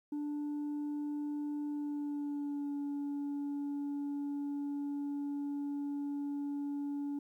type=tone with pitch glide; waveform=sine; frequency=293.7 to 285.8 Hz; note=D4 to D4; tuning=0 to -47 cents; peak=-32 dBFS; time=0.12-7.19 s; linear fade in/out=5 ms; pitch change=-47 cents; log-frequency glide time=1.67-2.75 s; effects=tanh soft clip ceiling -34 dBFS + 12-bit